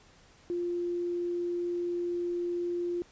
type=tone; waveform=sine; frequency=349.2 Hz; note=F4; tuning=in tune; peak=-29 dBFS; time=0.5-3.02 s; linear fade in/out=0 ms; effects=pink hiss -59 dBFS RMS until 3.11 s + resampled to 16000 Hz